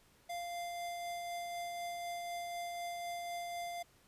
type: tone with tremolo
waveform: square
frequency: 695 Hz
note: F5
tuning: 9 cents flat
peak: -39 dBFS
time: 0.29-3.83 s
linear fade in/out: 10 ms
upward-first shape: triangle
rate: 4 Hz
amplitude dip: 25%
effects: pink hiss -67 dBFS RMS until 4.07 s + resampled to 32000 Hz